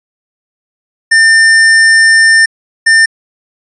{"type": "tone bursts at uneven times", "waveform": "square", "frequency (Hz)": 1800, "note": "A6", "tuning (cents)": 39, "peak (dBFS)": -4, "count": 2, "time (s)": [[1.11, 2.46], [2.86, 3.06]], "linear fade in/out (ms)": 10, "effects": ["resampled to 24000 Hz"]}